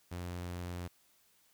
sawtooth tone, 88.3 Hz, F2, 20 cents sharp, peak -35 dBFS, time 0.11-0.88 s, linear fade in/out 10 ms, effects white hiss -69 dBFS RMS until 1.53 s

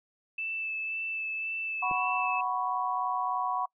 sine tone with vibrato, 2637 Hz, E7, in tune, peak -31 dBFS, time 0.38-2.41 s, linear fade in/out 5 ms, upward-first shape sine, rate 1.9 Hz, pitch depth 13 cents each way
sine chord, F# suspended fourth, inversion none, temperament just, 740 / 986.7 / 1110 Hz, F#5 / B5 / C#6, 0 / -2 / +2 cents, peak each -32 dBFS, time 1.82-3.66 s, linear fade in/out 10 ms
clicks, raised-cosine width 2 ms, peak -29 / -33 dBFS, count 2, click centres 1.912 / 1.918 s
effects noise-tail reverb RT60 0.1 s tail -25 dB re dry

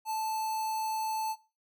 square tone with notch filter, 876 Hz, A5, 8 cents flat, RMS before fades -33 dBFS, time 0.05-1.36 s, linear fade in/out 50 ms, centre 3100 Hz, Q 1.4, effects noise-tail reverb RT60 0.3 s tail -17 dB re dry

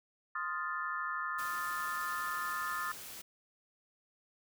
sine chord, F dominant seventh, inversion second, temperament equal, 1046.5 / 1244.5 / 1396.9 / 1760 Hz, C6 / Eb6 / F6 / A6, 0 / 0 / 0 / 0 cents, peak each -42 / -38 / -41 / -40 dBFS, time 0.35-2.92 s, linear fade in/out 5 ms
white noise, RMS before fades -47 dBFS, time 1.38-3.22 s, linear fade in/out 10 ms
effects none

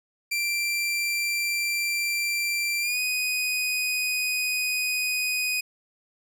sawtooth tone with pitch glide, 2357 to 2494 Hz, D7 to D#7, +6 to +3 cents, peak -21 dBFS, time 0.31-5.61 s, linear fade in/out 10 ms, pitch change +97 cents, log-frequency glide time 2.8-2.99 s, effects none

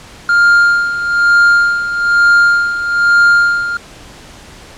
triangle tone with tremolo, 1403 Hz, F6, 8 cents sharp, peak -3 dBFS, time 0.29-3.77 s, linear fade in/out 2 ms, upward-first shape sine, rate 1.1 Hz, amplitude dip 70%, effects pink hiss -36 dBFS RMS until 4.77 s + low-pass 8000 Hz 12 dB/octave

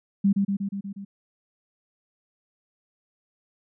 sine tone with echo, 198.3 Hz, G3, 20 cents sharp, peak -16 dBFS, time 0.24-0.33 s, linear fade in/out 10 ms, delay 120 ms, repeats 6, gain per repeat -3 dB, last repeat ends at 1.05 s, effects none

